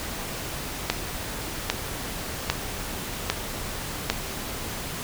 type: click train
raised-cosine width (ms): 0.2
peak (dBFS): -3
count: 5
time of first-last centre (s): 0.9-4.1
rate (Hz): 1.25
effects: pink hiss -33 dBFS RMS until 5.03 s